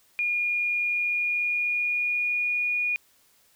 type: tone with pitch glide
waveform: sine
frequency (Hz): 2430 to 2447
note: D#7 to D#7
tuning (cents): -42 to -29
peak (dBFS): -23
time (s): 0.19-2.96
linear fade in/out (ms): 0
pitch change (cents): +13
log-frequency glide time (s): 0.86-2.79
effects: white hiss -62 dBFS RMS until 3.55 s